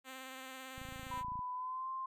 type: tone with vibrato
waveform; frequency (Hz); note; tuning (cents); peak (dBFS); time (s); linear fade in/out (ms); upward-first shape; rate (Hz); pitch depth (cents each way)
5% pulse; 261.6; C4; 0; -35; 0.04-1.24; 50; triangle; 18; 24
type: click train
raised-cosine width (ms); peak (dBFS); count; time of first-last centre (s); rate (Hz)
5; -38; 18; 0.78-1.392; 27.8
type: tone with pitch glide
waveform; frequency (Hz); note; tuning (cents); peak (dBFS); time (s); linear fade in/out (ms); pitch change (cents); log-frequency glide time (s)
sine; 998 to 1050.6; B5 to C6; +18 to +7; -38; 1.11-2.06; 5; +89; 1.53-1.89
effects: none